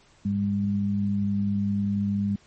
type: tone pair together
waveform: sine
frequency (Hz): 101.6 / 201.1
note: G#2 / G3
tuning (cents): -38 / +44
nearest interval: octave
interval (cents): 1182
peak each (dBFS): -29 / -23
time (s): 0.25-2.36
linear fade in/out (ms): 5
effects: pink hiss -58 dBFS RMS until 2.46 s + MP3 32 kbps